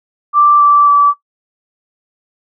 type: tone with pitch steps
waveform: sine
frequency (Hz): 1174.7 / 1164.6 / 1154.5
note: D6 / D6 / D6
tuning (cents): 0 / -15 / -30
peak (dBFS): -5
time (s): 0.33-1.14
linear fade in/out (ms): 50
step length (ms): 270
effects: noise-tail reverb RT60 0.1 s tail -17 dB re dry